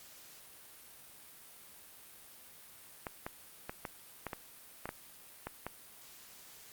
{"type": "clicks", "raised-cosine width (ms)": 0.5, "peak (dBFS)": -23, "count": 10, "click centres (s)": [3.068, 3.265, 3.695, 3.852, 4.267, 4.332, 4.856, 4.891, 5.47, 5.666], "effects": ["white hiss -55 dBFS RMS until 6.72 s", "Opus 48 kbps"]}